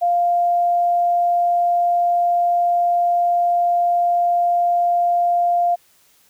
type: tone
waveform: sine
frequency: 698.5 Hz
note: F5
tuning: in tune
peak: -14 dBFS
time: 0.01-5.76 s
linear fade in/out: 20 ms
effects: white hiss -56 dBFS RMS until 6.29 s